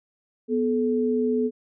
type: tone pair together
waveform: sine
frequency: 246.3 / 431.4 Hz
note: B3 / A4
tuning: -5 / -34 cents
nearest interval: minor seventh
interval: 971 cents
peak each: -23 dBFS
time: 0.48-1.51 s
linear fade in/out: 50 ms
effects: none